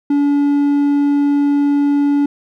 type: tone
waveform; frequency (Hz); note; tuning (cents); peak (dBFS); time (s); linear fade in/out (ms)
triangle; 286.2; D4; -45; -9; 0.1-2.26; 5
effects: none